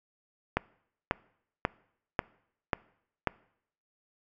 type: click train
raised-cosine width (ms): 0.5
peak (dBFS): -10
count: 6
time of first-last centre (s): 0.57-3.273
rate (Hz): 1.85
effects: noise-tail reverb RT60 0.7 s tail -23 dB re dry